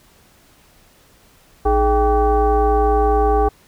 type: tone with frequency modulation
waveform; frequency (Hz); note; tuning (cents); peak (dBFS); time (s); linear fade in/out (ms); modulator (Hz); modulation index
sine; 419.8; G#4; +19; -12; 1.65-3.49; 10; 365; 1.4
effects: pink hiss -52 dBFS RMS until 3.67 s